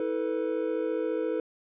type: tone cluster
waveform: triangle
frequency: 323 / 441.7 / 496.2 Hz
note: E4 / A4 / B4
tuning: -35 / +7 / +8 cents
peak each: -30 / -29 / -29 dBFS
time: 0-1.4 s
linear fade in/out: 2 ms
effects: resampled to 8000 Hz